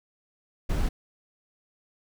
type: noise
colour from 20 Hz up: brown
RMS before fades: -25 dBFS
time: 0.69-0.89 s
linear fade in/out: 10 ms
effects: none